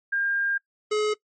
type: tone pair in turn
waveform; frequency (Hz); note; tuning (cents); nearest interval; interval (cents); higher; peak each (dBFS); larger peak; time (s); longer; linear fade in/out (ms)
sine / square; 1606 / 424.5; G6 / G#4; +41 / +38; octave + major seventh; 2303; first; -22; neither; 0.12-0.58 / 0.91-1.14; first; 10
effects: noise-tail reverb RT60 0.1 s tail -22 dB re dry + MP3 32 kbps